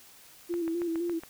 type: tone with vibrato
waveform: sine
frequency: 337.4 Hz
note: E4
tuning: 40 cents sharp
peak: -28 dBFS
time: 0.49-1.2 s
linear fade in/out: 20 ms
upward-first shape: square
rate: 3.9 Hz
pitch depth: 42 cents each way
type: click train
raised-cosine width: 0.5 ms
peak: -27 dBFS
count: 6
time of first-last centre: 0.54-1.235 s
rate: 7.19 Hz
effects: white hiss -54 dBFS RMS until 1.29 s